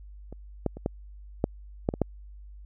clicks, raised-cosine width 2 ms, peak -28 / -12 / -26 / -13 / -9 / -10 / -18 / -9 dBFS, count 8, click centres 0.326 / 0.663 / 0.77 / 0.861 / 1.441 / 1.889 / 1.939 / 2.017 s, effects added 50 Hz sine -43 dBFS peak until 2.65 s

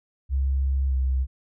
sine tone with pitch glide, 67.4 to 65.33 Hz, C#2 to C2, -48 to -2 cents, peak -20 dBFS, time 0.29-1.27 s, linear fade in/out 50 ms, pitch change -54 cents, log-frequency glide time 0.88-0.94 s, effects none

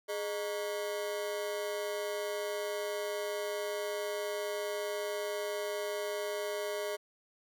40% pulse ring-modulated tone, 515 Hz, C5, 28 cents flat, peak -30 dBFS, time 0.08-6.97 s, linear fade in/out 20 ms, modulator 97.7 Hz, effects none

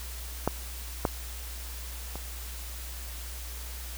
clicks, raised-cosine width 1 ms, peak -10 / -10 / -23 dBFS, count 3, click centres 0.476 / 1.052 / 2.156 s, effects added 60 Hz sine -38 dBFS peak until 3.97 s + white hiss -43 dBFS RMS until 3.97 s

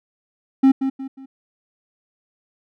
triangle tone with echo, 267.6 Hz, C4, 39 cents sharp, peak -7 dBFS, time 0.63-0.72 s, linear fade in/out 10 ms, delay 180 ms, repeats 3, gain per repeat -9 dB, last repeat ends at 1.26 s, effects none

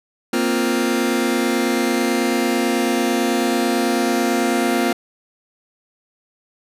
sawtooth chord, Bb suspended second, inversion none, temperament just, 233.1 / 262.2 / 349.6 Hz, Bb3 / C4 / F4, 0 / +4 / +2 cents, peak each -17 dBFS, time 0.33-4.93 s, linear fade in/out 5 ms, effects resampled to 32000 Hz

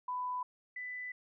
sine tone pair in turn, 997 / 1994 Hz, B5 / B6, +16 / +16 cents, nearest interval octave, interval 1200 cents, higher second, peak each -34 / -39 dBFS, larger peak first, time 0.08-0.43 / 0.76-1.12 s, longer second, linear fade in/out 5 ms, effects none

